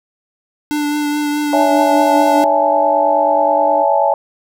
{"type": "tone with vibrato", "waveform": "square", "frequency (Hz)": 295.2, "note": "D4", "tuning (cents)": 9, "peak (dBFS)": -16, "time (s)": [0.71, 2.44], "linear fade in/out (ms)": 0, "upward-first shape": "triangle", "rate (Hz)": 4.7, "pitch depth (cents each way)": 19}
{"type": "chord", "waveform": "sine", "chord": "A major seventh", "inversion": "first", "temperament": "equal with one note detuned", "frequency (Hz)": [562.8, 659.3, 830.6, 880], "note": ["C#5", "E5", "G#5", "A5"], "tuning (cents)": [26, 0, 0, 0], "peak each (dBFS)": -16, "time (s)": [1.53, 4.14], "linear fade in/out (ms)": 2}
{"type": "tone", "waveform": "triangle", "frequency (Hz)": 300, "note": "D4", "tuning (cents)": 37, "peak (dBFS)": -23, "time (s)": [1.55, 3.85], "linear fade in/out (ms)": 50}
{"effects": []}